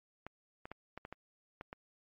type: clicks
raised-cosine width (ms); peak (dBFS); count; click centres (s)
0.5; -29; 8; 0.266 / 0.655 / 0.716 / 0.976 / 1.051 / 1.126 / 1.611 / 1.729
effects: MP3 32 kbps